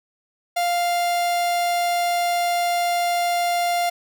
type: tone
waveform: 45% pulse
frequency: 698.5 Hz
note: F5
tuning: in tune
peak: -19 dBFS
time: 0.56-3.9 s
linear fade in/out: 10 ms
effects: none